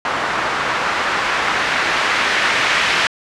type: noise with low-pass filter sweep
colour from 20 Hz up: blue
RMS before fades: -18 dBFS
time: 0.05-3.07 s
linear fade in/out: 2 ms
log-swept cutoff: 1200 to 2100 Hz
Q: 1.2
effects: low-pass 8000 Hz 12 dB/octave